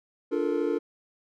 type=chord; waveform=triangle; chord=Bb major seventh; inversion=first; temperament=equal with one note detuned; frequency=293.7 / 349.2 / 433.7 / 466.2 Hz; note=D4 / F4 / A4 / Bb4; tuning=0 / 0 / -25 / 0 cents; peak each=-28 dBFS; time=0.31-0.79 s; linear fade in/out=20 ms; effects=none